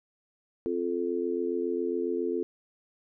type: chord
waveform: sine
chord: F major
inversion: second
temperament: just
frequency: 261.9 / 349.2 / 436.5 Hz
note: C4 / F4 / A4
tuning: +2 / 0 / -14 cents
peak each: -34 / -30 / -31 dBFS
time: 0.66-2.43 s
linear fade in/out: 0 ms
effects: none